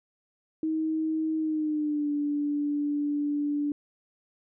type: tone with pitch glide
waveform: sine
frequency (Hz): 316.2 to 291.6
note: D#4 to D4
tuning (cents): +28 to -12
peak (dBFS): -25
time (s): 0.63-3.72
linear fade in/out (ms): 2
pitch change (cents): -140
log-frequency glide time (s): 1.37-2.11
effects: none